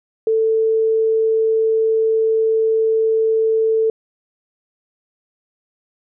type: tone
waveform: sine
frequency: 443.9 Hz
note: A4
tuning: 15 cents sharp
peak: -13 dBFS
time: 0.27-3.9 s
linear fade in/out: 2 ms
effects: none